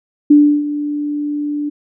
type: tone with ADSR envelope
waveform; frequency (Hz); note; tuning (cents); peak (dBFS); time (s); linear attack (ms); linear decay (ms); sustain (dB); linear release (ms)
sine; 293.7; D4; 0; -3; 0.3-1.7; 9; 320; -14; 16
effects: none

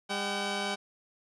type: tone pair together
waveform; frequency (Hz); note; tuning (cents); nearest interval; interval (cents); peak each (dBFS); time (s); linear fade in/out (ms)
10% pulse; 201.7 / 761.5; G3 / F#5; +50 / +50; octave + major seventh; 2300; -25; 0.09-0.76; 20
effects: resampled to 22050 Hz

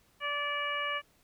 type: harmonic tone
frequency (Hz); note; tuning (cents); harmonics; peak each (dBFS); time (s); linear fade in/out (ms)
580; D5; -22; 1 / 2 / 3 / 4 / 5; -40 / -35 / -37 / -37 / -38; 0.2-1.02; 50
effects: pink hiss -67 dBFS RMS until 1.23 s

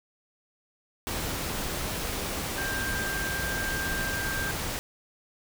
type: tone in noise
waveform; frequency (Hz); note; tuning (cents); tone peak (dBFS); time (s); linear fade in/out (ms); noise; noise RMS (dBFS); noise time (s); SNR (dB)
sine; 1585; G6; +19; -31; 2.58-4.51; 0; pink; -32; 1.07-4.79; -2
effects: none

